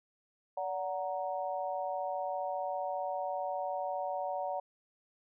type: chord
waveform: sine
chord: D augmented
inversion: none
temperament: equal with one note detuned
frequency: 574.9 / 740 / 932.3 Hz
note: D5 / F#5 / A#5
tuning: -37 / 0 / 0 cents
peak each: -37 / -36 / -40 dBFS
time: 0.57-4.6 s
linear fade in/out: 5 ms
effects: none